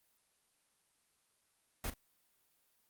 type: noise with echo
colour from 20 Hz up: pink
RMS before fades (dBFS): -38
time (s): 1.84-1.9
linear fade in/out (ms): 2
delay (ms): 39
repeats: 1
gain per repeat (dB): -13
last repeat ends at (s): 1.939
effects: white hiss -75 dBFS RMS until 2.89 s + Opus 32 kbps